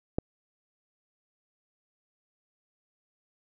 click, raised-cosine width 2 ms, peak -13 dBFS, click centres 0.185 s, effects none

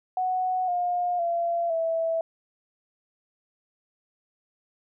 sine tone with pitch steps, 740 / 711.1 / 683.3 / 656.6 Hz, F#5 / F5 / F5 / E5, 0 / +31 / -38 / -7 cents, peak -23 dBFS, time 0.17-2.21 s, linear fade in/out 2 ms, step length 510 ms, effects none

